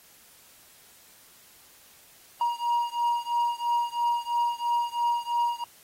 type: beating tone pair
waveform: triangle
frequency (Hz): 948 / 951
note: A#5 / A#5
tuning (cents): +29 / +34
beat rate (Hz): 3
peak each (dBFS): -25 / -26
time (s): 2.41-5.64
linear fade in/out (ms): 2
effects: white hiss -55 dBFS RMS until 5.83 s + AAC 48 kbps